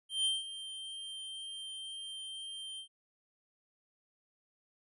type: tone with ADSR envelope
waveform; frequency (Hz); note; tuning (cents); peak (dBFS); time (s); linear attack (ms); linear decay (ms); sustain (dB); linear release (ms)
square; 3151; G7; +8; -28; 0.09-2.88; 160; 180; -14; 91
effects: resampled to 24000 Hz